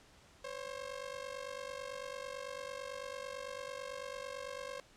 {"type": "ring-modulated tone", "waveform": "sawtooth", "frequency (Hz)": 535, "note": "C5", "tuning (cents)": 38, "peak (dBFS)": -35, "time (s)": [0.44, 4.8], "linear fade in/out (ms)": 2, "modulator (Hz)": 24.5, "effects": ["pink hiss -62 dBFS RMS until 4.96 s", "low-pass 8000 Hz 12 dB/octave"]}